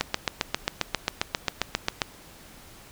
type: click train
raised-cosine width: 0.2 ms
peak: -5 dBFS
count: 16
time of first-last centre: 0.01-2.018 s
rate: 7.47 Hz
effects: pink hiss -49 dBFS RMS until 2.91 s